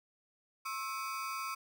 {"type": "ring-modulated tone", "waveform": "35% pulse", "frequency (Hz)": 1196, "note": "D6", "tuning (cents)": 31, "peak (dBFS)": -32, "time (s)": [0.65, 1.55], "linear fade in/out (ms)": 10, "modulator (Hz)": 120, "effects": []}